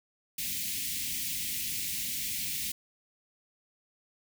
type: band-stop noise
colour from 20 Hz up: white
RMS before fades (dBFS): -34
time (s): 0.38-2.72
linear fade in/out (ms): 5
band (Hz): 290 to 2000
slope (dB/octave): 48
effects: none